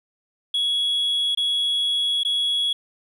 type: tone with dropouts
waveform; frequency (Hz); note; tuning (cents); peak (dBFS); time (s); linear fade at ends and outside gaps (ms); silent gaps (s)
sine; 3349; G#7; +14; -17; 0.54-2.73; 5; 1.35-1.373 / 2.234-2.249
effects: tanh soft clip ceiling -18 dBFS + 9-bit